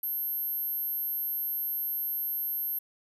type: tone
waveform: sine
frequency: 12750 Hz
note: G9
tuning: 28 cents sharp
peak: -29 dBFS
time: 0.03-2.79 s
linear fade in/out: 5 ms
effects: none